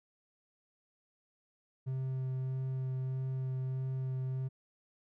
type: tone with vibrato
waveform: triangle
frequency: 130.81 Hz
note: C3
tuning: in tune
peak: -31 dBFS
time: 1.86-4.49 s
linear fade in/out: 20 ms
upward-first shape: sine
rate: 1.6 Hz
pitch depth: 10 cents each way
effects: none